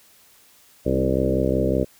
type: harmonic tone with a mistuned harmonic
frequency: 65.41 Hz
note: C2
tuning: in tune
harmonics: 1 / 2 / 3 / 4 / 5 / 6 / 7 / 8 / 9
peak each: -27 / -27 / -27 / -27 / -27 / -27 / -27 / -27 / -27 dBFS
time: 0.85-1.85 s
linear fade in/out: 20 ms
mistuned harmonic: 4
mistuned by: +21 cents
effects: white hiss -54 dBFS RMS until 1.99 s